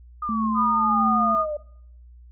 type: exponential sweep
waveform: sine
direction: down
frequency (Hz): 1235 to 585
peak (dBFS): -25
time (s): 0.22-1.57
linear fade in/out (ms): 5
type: tone with tremolo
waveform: sine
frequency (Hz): 220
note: A3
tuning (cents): 0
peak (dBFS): -22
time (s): 0.29-1.35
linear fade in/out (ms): 0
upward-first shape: triangle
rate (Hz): 1.6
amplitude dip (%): 60
type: tone with vibrato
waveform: sine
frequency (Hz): 1224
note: D#6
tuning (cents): -29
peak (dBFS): -19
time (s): 0.54-1.46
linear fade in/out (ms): 50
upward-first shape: sine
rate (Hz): 13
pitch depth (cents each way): 12
effects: noise-tail reverb RT60 0.7 s tail -23 dB re dry + added 60 Hz sine -44 dBFS peak until 2.31 s